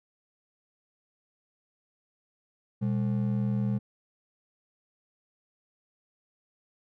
triangle ring-modulated tone, 161.9 Hz, E3, 31 cents flat, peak -20 dBFS, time 2.81-3.79 s, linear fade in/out 20 ms, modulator 40.1 Hz, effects none

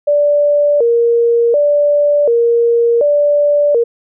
sine tone with vibrato, 523 Hz, C5, 1 cent flat, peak -8 dBFS, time 0.07-3.84 s, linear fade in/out 10 ms, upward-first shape square, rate 0.68 Hz, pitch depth 190 cents each way, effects none

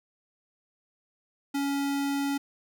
square tone, 280 Hz, C#4, 18 cents sharp, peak -27 dBFS, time 1.54-2.38 s, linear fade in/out 10 ms, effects none

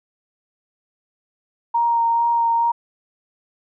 sine tone with vibrato, 932 Hz, A#5, 1 cent flat, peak -15 dBFS, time 1.74-2.72 s, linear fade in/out 10 ms, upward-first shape sine, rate 2.3 Hz, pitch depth 13 cents each way, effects none

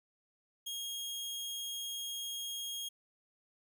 sawtooth tone, 3261 Hz, G#7, 32 cents flat, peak -35 dBFS, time 0.66-2.89 s, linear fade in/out 10 ms, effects none

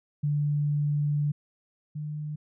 sine tone pair in turn, 146.8 / 150.49 Hz, D3 / D3, 0 / +43 cents, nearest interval unison, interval 43 cents, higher second, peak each -23 / -31 dBFS, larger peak first, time 0.23-1.32 / 1.95-2.36 s, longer first, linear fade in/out 10 ms, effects none

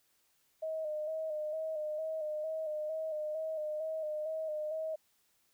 sine tone with vibrato, 622.3 Hz, D#5, in tune, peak -34 dBFS, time 0.62-4.96 s, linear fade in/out 10 ms, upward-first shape square, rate 2.2 Hz, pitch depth 36 cents each way, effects white hiss -73 dBFS RMS until 5.53 s

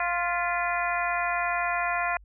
harmonic tone with a mistuned harmonic, 349.2 Hz, F4, in tune, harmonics 2 / 3 / 4 / 5 / 6 / 7, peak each -29 / -31 / -32 / -33 / -34 / -34 dBFS, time 0-2.17 s, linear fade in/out 2 ms, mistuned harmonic 6, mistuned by -60 cents, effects added 50 Hz sine -49 dBFS peak until 2.24 s

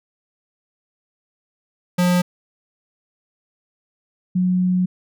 square / sine tone pair in turn, 178.4 / 182.36 Hz, F3 / F#3, +37 / -25 cents, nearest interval unison, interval 38 cents, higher second, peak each -15 dBFS, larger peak neither, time 1.98-2.22 / 4.35-4.86 s, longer second, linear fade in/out 10 ms, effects none

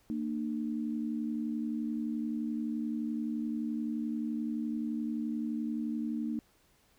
sine tone pair together, 229.4 / 301 Hz, A#3 / D4, -28 / +43 cents, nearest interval perfect fourth, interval 471 cents, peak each -33 / -36 dBFS, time 0.1-6.39 s, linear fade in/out 0 ms, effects pink hiss -67 dBFS RMS until 6.98 s

